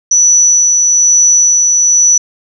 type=tone with tremolo; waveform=sine; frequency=5930 Hz; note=F#8; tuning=3 cents sharp; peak=-4 dBFS; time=0.11-2.18 s; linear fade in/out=5 ms; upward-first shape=sine; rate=1.1 Hz; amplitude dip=25%; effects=none